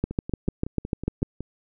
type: two click trains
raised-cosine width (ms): 3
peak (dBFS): -10 / -19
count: 9 / 8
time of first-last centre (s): 0.04-1.229 / 0.11-1.406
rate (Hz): 6.73 / 5.4
effects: none